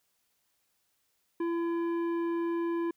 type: tone with tanh clipping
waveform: triangle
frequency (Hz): 337.7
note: E4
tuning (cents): +42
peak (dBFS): -30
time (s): 1.4-2.91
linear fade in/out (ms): 5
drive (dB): 15
effects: white hiss -75 dBFS RMS until 2.96 s